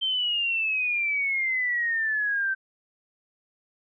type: exponential sweep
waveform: sine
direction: down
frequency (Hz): 3136 to 1545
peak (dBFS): -23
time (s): 0.01-2.55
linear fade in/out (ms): 20
effects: none